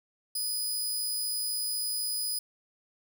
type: tone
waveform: 15% pulse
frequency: 4978 Hz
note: D#8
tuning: in tune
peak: -23 dBFS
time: 0.35-2.39 s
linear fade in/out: 5 ms
effects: none